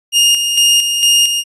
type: tone with tremolo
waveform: sawtooth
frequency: 2836 Hz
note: F7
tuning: 26 cents sharp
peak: -4 dBFS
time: 0.12-1.44 s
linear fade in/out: 50 ms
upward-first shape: square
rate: 2.2 Hz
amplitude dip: 50%
effects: resampled to 24000 Hz